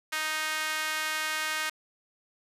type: tone with high-pass filter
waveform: sawtooth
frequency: 311.1 Hz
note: D#4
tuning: in tune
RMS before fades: -31 dBFS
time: 0.12-1.7 s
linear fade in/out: 10 ms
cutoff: 1600 Hz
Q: 1.5
effects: resampled to 32000 Hz + 9-bit